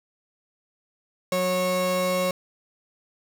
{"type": "tone pair together", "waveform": "35% pulse", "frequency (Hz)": [183, 548.4], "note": ["F#3", "C#5"], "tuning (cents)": [-19, -19], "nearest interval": "octave + perfect fifth", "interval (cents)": 1900, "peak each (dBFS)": [-27, -21], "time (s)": [1.32, 2.31], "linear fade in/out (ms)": 2, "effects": ["10-bit"]}